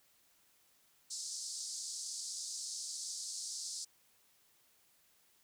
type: band-pass noise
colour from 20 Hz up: pink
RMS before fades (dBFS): -43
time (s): 1.1-3.85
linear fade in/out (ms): 10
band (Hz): 4500 to 9000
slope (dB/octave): 48
effects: white hiss -70 dBFS RMS until 5.43 s